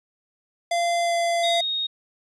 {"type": "tone with pitch glide", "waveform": "square", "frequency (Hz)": [688, 683.2], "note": ["F5", "F5"], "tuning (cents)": [-26, -38], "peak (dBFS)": -21, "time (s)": [0.71, 1.61], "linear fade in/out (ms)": 5, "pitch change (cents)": -12, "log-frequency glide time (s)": [1.03, 1.14]}
{"type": "tone", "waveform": "sine", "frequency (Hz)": 3729, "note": "A#7", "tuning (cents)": 0, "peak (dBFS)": -23, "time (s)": [1.43, 1.87], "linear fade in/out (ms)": 10}
{"effects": ["resampled to 22050 Hz"]}